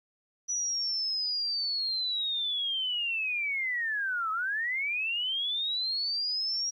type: linear two-way sweep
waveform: sine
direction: down then up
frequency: 5920 to 1266 to 5690 Hz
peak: -28 dBFS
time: 0.48-6.71 s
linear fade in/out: 20 ms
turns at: 4.31 s
effects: 11-bit